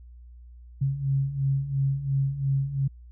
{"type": "beating tone pair", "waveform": "sine", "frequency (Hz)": [135, 137.9], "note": ["C#3", "C#3"], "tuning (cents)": [-45, -9], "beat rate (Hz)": 2.9, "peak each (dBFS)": [-29, -24], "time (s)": [0.81, 2.88], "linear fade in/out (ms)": 10, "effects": ["added 60 Hz sine -44 dBFS peak until 3.11 s"]}